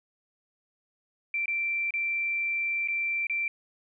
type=tone with dropouts; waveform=sine; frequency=2349 Hz; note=D7; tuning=in tune; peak=-26 dBFS; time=1.34-3.48 s; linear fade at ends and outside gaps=2 ms; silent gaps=1.458-1.48 / 1.907-1.938 / 2.876-2.884 / 3.269-3.297 s; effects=none